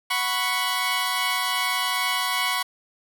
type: chord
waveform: 15% pulse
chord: F# suspended fourth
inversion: none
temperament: equal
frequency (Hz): 740 / 987.8 / 1108.7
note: F#5 / B5 / C#6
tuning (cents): 0 / 0 / 0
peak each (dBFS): -24 / -20 / -19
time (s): 0.1-2.63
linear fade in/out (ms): 10
effects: none